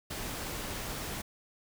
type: noise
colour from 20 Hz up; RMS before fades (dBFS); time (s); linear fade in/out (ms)
pink; -38; 0.1-1.22; 10
effects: none